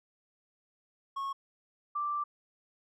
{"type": "tone pair in turn", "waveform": ["triangle", "sine"], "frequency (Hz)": [1096, 1175.1], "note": ["C#6", "D6"], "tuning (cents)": [-20, 1], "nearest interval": "minor second", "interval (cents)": 121, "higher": "second", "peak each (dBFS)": [-31, -30], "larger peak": "second", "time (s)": [[1.16, 1.33], [1.95, 2.24]], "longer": "second", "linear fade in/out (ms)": 10, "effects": []}